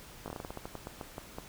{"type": "slowing click train", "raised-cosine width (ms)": 1, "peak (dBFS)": -25, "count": 15, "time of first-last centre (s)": [0.26, 1.385], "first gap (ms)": 19, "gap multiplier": 1.2, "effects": ["pink hiss -51 dBFS RMS until 1.48 s"]}